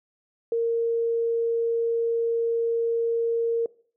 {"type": "tone", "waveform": "sine", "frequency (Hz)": 462.4, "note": "A#4", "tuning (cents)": -14, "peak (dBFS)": -21, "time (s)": [0.52, 3.66], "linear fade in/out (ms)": 2, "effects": ["noise-tail reverb RT60 0.5 s tail -21 dB re dry"]}